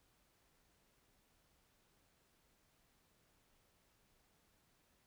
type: silence
effects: pink hiss -75 dBFS RMS until 5.06 s